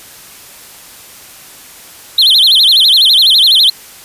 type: tone with vibrato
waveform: triangle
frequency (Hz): 3600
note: A7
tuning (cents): +39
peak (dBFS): -3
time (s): 2.18-3.7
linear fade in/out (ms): 5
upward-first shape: sine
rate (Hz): 12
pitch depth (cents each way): 290
effects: white hiss -35 dBFS RMS until 4.04 s + resampled to 32000 Hz